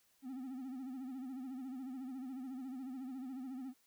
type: tone with vibrato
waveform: triangle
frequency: 260 Hz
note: C4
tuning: 11 cents flat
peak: -40 dBFS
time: 0.22-3.74 s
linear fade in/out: 50 ms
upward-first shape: sine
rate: 14 Hz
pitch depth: 87 cents each way
effects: white hiss -73 dBFS RMS until 3.86 s